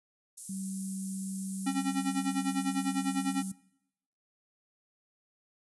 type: high-pass noise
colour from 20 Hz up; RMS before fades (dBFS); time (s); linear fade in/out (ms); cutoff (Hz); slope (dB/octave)
pink; -41; 0.37-3.52; 10; 8400; 24
type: tone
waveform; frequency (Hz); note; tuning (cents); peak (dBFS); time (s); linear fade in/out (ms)
sine; 191.8; G3; -37; -35; 0.49-3.52; 5
type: tone with tremolo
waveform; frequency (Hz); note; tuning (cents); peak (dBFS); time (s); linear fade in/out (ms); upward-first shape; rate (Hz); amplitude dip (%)
square; 270; C#4; -45; -27; 1.66-3.43; 10; sine; 10; 85
effects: noise-tail reverb RT60 0.8 s tail -22 dB re dry + resampled to 24000 Hz